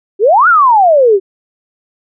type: exponential two-way sweep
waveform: sine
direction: up then down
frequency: 370 to 1480 to 370 Hz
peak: -4 dBFS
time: 0.19-1.2 s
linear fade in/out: 50 ms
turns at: 0.48 s
effects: none